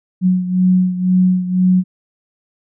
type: beating tone pair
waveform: sine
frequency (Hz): 183 / 185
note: F#3 / F#3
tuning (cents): -19 / 0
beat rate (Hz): 2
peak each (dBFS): -12 / -17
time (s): 0.21-1.84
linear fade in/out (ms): 50
effects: none